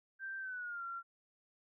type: tone with pitch glide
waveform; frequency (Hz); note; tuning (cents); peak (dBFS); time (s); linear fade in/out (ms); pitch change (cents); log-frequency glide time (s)
sine; 1568 to 1372.9; G6 to F6; 0 to -30; -40; 0.19-1.03; 50; -230; 0.39-0.83
effects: none